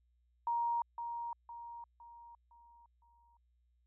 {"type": "tone with echo", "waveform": "sine", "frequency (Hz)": 940, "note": "A#5", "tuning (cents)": 14, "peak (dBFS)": -31, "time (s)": [0.47, 0.82], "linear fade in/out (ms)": 2, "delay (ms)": 510, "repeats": 5, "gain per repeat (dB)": -7, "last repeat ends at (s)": 3.37, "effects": ["added 60 Hz sine -70 dBFS peak until 3.86 s"]}